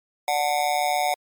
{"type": "tone with amplitude modulation", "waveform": "square", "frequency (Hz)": 736, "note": "F#5", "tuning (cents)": -9, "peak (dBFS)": -17, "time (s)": [0.28, 1.14], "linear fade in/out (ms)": 2, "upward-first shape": "sine", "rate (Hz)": 147, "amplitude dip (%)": 95, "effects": ["MP3 96 kbps"]}